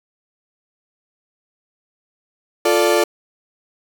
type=chord; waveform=35% pulse; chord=D minor; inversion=first; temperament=equal; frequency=349.2 / 440 / 587.3 Hz; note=F4 / A4 / D5; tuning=0 / 0 / 0 cents; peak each=-16 dBFS; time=2.65-3.04 s; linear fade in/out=5 ms; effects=none